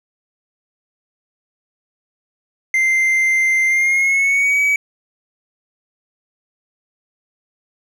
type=tone with pitch glide; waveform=triangle; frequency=2086 to 2275 Hz; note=C7 to C#7; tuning=-6 to +44 cents; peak=-11 dBFS; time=2.74-4.76 s; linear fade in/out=2 ms; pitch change=+150 cents; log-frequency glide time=3.66-4.6 s; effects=none